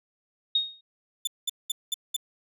sine tone with exponential decay, 3729 Hz, A#7, in tune, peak -18 dBFS, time 0.55-0.81 s, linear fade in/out 5 ms, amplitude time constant 56 ms
sawtooth tone bursts, 3520 Hz, A7, in tune, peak -22 dBFS, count 5, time 1.25-2.165 s, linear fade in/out 5 ms, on 23 ms, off 200 ms
effects none

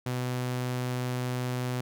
sawtooth tone, 125.3 Hz, B2, 25 cents sharp, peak -25 dBFS, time 0.06-1.81 s, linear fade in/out 5 ms, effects none

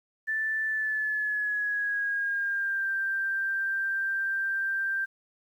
sine tone with pitch glide, 1760 to 1577.1 Hz, A6 to G6, 0 to +10 cents, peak -26 dBFS, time 0.27-5.06 s, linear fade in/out 20 ms, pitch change -190 cents, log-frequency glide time 0.65-2.88 s, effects 10-bit

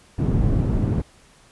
white low-pass noise, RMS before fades -20 dBFS, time 0.18-1.02 s, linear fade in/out 10 ms, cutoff 170 Hz, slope 12 dB/octave, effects pink hiss -53 dBFS RMS until 1.51 s + resampled to 24000 Hz

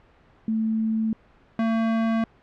sine / square tone pair in turn, 221 / 225.6 Hz, A3 / A3, +8 / +44 cents, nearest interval unison, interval 36 cents, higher second, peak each -21 dBFS, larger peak neither, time 0.48-1.13 / 1.59-2.24 s, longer neither, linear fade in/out 2 ms, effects pink hiss -56 dBFS RMS until 2.42 s + low-pass 2000 Hz 12 dB/octave

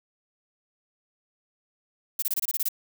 violet noise bursts, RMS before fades -26 dBFS, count 9, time 2.19-2.687 s, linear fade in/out 5 ms, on 33 ms, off 25 ms, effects none

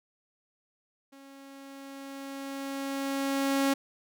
sawtooth tone with level ramp, 274.2 Hz, C#4, 19 cents flat, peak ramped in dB -46 to -19 dBFS, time 1.12-3.74 s, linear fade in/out 10 ms, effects none

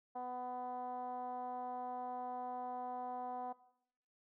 10% pulse tone with low-pass filter, 249.5 Hz, B3, 18 cents sharp, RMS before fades -43 dBFS, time 0.15-3.53 s, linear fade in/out 10 ms, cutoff 820 Hz, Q 6.1, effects noise-tail reverb RT60 0.8 s tail -20 dB re dry

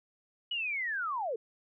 sine linear sweep, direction down, 2960 to 415.3 Hz, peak -31 dBFS, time 0.51-1.36 s, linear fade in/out 5 ms, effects none

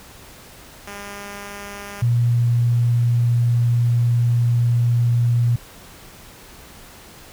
5% pulse / sine tone pair in turn, 202.2 / 119.26 Hz, G#3 / A#2, -46 / +40 cents, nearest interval major sixth, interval 914 cents, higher first, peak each -21 / -14 dBFS, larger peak second, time 0.87-2.02 / 2.02-5.56 s, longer second, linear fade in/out 5 ms, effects pink hiss -43 dBFS RMS until 7.32 s

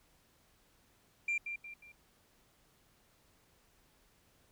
sine tone with echo, 2375 Hz, D7, 19 cents sharp, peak -29 dBFS, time 1.28-1.38 s, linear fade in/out 5 ms, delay 180 ms, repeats 3, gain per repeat -8 dB, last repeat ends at 1.92 s, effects tanh soft clip ceiling -29 dBFS + pink hiss -69 dBFS RMS until 4.51 s

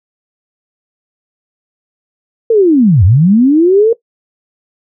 sine linear two-way sweep, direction down then up, 468.5 to 82.41 to 468.5 Hz, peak -4 dBFS, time 2.5-3.93 s, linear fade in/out 5 ms, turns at 3.04 s, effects noise-tail reverb RT60 0.1 s tail -18 dB re dry

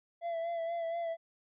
triangle tone with vibrato, 672 Hz, E5, 33 cents sharp, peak -31 dBFS, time 0.21-1.17 s, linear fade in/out 50 ms, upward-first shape sine, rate 4.2 Hz, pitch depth 33 cents each way, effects resampled to 8000 Hz

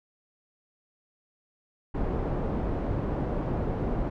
pink low-pass noise, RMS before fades -29 dBFS, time 1.94-4.1 s, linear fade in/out 10 ms, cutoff 670 Hz, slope 12 dB/octave, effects none

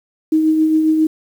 sine tone with tremolo, 314.3 Hz, D#4, 18 cents sharp, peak -9 dBFS, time 0.32-1.07 s, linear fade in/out 5 ms, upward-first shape triangle, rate 7.4 Hz, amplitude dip 40%, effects 7-bit

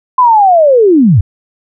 sine linear sweep, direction down, 1031 to 78.9 Hz, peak -3 dBFS, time 0.18-1.21 s, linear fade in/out 5 ms, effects none

